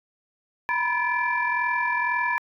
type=tone cluster; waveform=sine; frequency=959 / 1001 / 1726 / 2351 Hz; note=A#5 / B5 / A6 / D7; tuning=+49 / +23 / -34 / +1 cents; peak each=-27 / -28 / -25 / -30 dBFS; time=0.69-2.38 s; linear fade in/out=0 ms; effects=tanh soft clip ceiling -11 dBFS